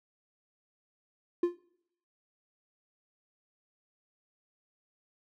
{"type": "tone with exponential decay", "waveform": "triangle", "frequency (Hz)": 349.2, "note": "F4", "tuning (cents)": 0, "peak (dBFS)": -18, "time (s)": [1.43, 1.59], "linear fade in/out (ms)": 5, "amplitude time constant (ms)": 33, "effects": ["noise-tail reverb RT60 0.7 s tail -22 dB re dry", "tanh soft clip ceiling -14 dBFS"]}